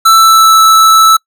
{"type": "tone with pitch glide", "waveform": "square", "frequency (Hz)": [1327, 1313.3], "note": ["E6", "E6"], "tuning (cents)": [11, -7], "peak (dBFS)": -3, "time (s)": [0.05, 1.17], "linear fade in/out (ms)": 10, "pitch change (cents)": -18, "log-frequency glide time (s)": [0.16, 0.55], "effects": ["noise-tail reverb RT60 0.1 s tail -26 dB re dry"]}